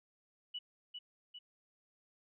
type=tone with echo; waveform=sine; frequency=2949 Hz; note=F#7; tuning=6 cents flat; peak=-39 dBFS; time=0.54-0.59 s; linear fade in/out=10 ms; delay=400 ms; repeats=2; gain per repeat=-4 dB; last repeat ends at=1.39 s; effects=none